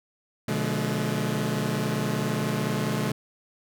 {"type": "chord", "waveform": "sawtooth", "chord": "B diminished seventh", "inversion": "none", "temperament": "just", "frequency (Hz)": [123.47, 148.16, 177.8, 213.4], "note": ["B2", "D3", "F3", "Ab3"], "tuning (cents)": [0, 16, 31, 47], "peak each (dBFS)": [-27, -26, -29, -25], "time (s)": [0.48, 3.12], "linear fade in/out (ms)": 5, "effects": []}